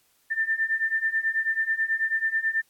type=beating tone pair; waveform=sine; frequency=1783 / 1792.2 Hz; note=A6 / A6; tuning=+22 / +31 cents; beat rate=9.2 Hz; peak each=-27 / -25 dBFS; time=0.3-2.62 s; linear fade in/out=20 ms; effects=white hiss -65 dBFS RMS until 2.69 s + AAC 64 kbps